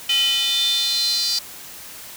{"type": "tone with high-pass filter sweep", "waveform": "square", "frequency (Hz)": 274.1, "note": "C#4", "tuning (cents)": -19, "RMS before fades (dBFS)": -20, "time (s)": [0.09, 1.39], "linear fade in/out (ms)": 5, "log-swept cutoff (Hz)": [2900, 4600], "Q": 8.4, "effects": ["white hiss -38 dBFS RMS until 2.16 s"]}